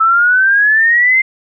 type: exponential sweep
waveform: sine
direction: up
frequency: 1305 to 2106 Hz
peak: -7 dBFS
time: 0-1.22 s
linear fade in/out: 10 ms
effects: none